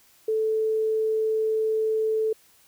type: tone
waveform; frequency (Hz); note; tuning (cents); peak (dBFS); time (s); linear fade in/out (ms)
sine; 438.4; A4; -6; -21; 0.28-2.33; 5
effects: white hiss -58 dBFS RMS until 2.67 s